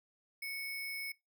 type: tone with sample-and-hold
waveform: sine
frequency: 2217 Hz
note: C#7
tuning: in tune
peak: -38 dBFS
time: 0.42-1.12 s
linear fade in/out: 5 ms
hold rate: 7350 Hz
effects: noise-tail reverb RT60 0.2 s tail -22 dB re dry